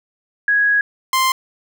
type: tone pair in turn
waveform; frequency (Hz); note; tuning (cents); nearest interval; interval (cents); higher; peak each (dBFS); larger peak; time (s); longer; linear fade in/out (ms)
sine / sawtooth; 1661.2 / 1046.5; G#6 / C6; 0 / 0; minor sixth; 800; first; -12 / -10; second; 0.48-0.81 / 1.13-1.32; first; 2
effects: none